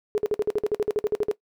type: tone bursts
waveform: sine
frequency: 422.5 Hz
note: G#4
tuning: 30 cents sharp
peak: -19 dBFS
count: 15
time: 0.15-1.313 s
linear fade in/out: 0 ms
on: 29 ms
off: 52 ms
effects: noise-tail reverb RT60 0.1 s tail -18 dB re dry